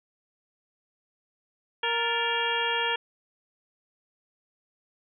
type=harmonic tone with a mistuned harmonic; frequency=466.2 Hz; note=A#4; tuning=in tune; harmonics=1 / 2 / 3 / 4 / 5 / 6 / 7; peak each=-33 / -30 / -35 / -31 / -35 / -32 / -32 dBFS; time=1.83-2.96 s; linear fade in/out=5 ms; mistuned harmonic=4; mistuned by=-110 cents; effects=none